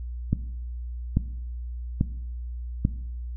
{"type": "click train", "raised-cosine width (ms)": 5, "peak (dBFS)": -8, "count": 4, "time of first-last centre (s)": [0.33, 2.851], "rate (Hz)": 1.19, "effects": ["noise-tail reverb RT60 0.8 s tail -17 dB re dry", "added 60 Hz sine -31 dBFS peak until 3.36 s"]}